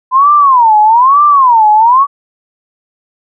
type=tone with vibrato; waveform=sine; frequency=1000 Hz; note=B5; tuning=21 cents sharp; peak=-3 dBFS; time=0.11-2.07 s; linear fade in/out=50 ms; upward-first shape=sine; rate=1.1 Hz; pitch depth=290 cents each way; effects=none

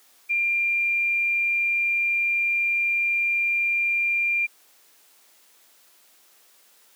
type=tone; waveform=sine; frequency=2388 Hz; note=D7; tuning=28 cents sharp; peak=-20 dBFS; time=0.29-4.47 s; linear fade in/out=20 ms; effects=white hiss -57 dBFS RMS until 6.95 s + high-pass 300 Hz 12 dB/octave

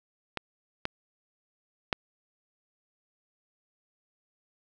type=clicks; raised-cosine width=0.3 ms; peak=-15 / -13 / -9 dBFS; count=3; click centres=0.373 / 0.854 / 1.928 s; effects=none

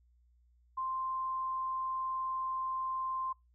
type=tone; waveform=sine; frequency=1046.5 Hz; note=C6; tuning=in tune; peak=-33 dBFS; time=0.77-3.33 s; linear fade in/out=10 ms; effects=noise-tail reverb RT60 0.2 s tail -24 dB re dry + added 60 Hz sine -64 dBFS peak until 3.54 s

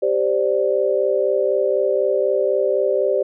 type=chord; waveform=sine; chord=G suspended fourth; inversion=none; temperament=equal; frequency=392 / 523.3 / 587.3 Hz; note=G4 / C5 / D5; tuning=0 / 0 / 0 cents; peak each=-20 dBFS; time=0.02-3.23 s; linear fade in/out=10 ms; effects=none

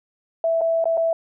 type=tone with dropouts; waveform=sine; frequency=659.3 Hz; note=E5; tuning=in tune; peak=-17 dBFS; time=0.44-1.13 s; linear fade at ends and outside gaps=2 ms; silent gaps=0.61-0.615 / 0.842-0.855 / 0.972-0.976 s; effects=none

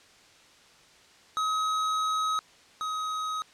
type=tone pair in turn; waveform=square; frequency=1272 / 1264.9 Hz; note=D#6 / D#6; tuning=+38 / +28 cents; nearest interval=unison; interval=10 cents; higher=first; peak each=-26 / -30 dBFS; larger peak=first; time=1.37-2.39 / 2.81-3.42 s; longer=first; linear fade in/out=0 ms; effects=white hiss -56 dBFS RMS until 3.53 s + low-pass 6000 Hz 12 dB/octave

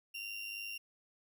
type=tone with amplitude modulation; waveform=35% pulse; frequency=2769 Hz; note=F7; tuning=15 cents flat; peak=-37 dBFS; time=0.14-0.78 s; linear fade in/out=10 ms; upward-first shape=sine; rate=103 Hz; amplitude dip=50%; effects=none

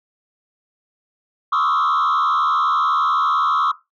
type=tone with frequency modulation; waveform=sine; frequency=1201 Hz; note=D6; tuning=38 cents sharp; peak=-12 dBFS; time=1.52-3.72 s; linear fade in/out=10 ms; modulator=75.9 Hz; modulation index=1.8; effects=noise-tail reverb RT60 0.2 s tail -17 dB re dry + tanh soft clip ceiling -14 dBFS

